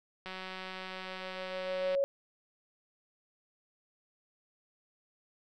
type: click train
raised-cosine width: 0.3 ms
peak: -26 dBFS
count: 317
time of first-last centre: 0.26-1.95 s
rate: 187 Hz
type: tone with exponential growth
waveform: sine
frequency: 554.4 Hz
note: C#5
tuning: in tune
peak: -25 dBFS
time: 0.52-2.04 s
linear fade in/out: 0 ms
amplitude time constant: 330 ms
effects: none